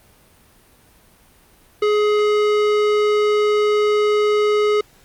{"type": "tone with tanh clipping", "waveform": "sine", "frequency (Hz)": 420, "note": "G#4", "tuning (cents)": 19, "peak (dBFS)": -16, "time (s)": [1.82, 4.81], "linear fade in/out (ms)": 5, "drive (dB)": 18, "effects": ["pink hiss -52 dBFS RMS until 5.04 s", "Opus 32 kbps"]}